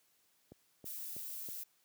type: click train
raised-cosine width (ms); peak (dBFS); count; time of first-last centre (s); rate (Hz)
2; -38; 4; 0.52-1.488; 3.1
type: noise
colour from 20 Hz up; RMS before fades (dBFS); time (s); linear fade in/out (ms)
violet; -44; 0.85-1.64; 10
effects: white hiss -73 dBFS RMS until 1.84 s + high-pass 80 Hz 12 dB/octave